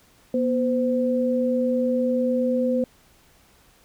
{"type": "tone pair together", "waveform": "sine", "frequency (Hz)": [242.1, 513], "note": ["B3", "C5"], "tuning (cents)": [-34, -34], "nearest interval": "octave + minor second", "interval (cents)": 1300, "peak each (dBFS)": -22, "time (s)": [0.34, 2.84], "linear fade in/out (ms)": 2, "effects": ["pink hiss -57 dBFS RMS until 3.84 s"]}